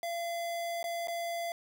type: tone with dropouts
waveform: square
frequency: 682 Hz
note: F5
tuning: 41 cents flat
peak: -34 dBFS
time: 0.03-1.52 s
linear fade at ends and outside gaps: 1 ms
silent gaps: 0.829-0.841 / 1.073-1.082 s
effects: none